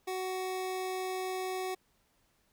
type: tone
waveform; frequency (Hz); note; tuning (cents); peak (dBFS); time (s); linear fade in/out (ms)
25% pulse; 373; F#4; +14; -30; 0.07-1.75; 10
effects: pink hiss -72 dBFS RMS until 2.52 s